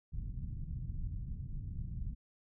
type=low-pass noise; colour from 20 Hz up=pink; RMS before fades=-40 dBFS; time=0.12-2.15 s; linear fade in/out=20 ms; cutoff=160 Hz; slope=24 dB/octave; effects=none